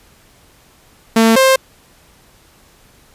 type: tone pair in turn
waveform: sawtooth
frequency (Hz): 225.5 / 528.3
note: A3 / C5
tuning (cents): +43 / +17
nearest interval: octave + minor third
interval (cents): 1474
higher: second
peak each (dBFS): -4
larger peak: neither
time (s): 1.16-1.36 / 1.36-1.56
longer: neither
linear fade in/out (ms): 5
effects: pink hiss -49 dBFS RMS until 3.14 s + resampled to 32000 Hz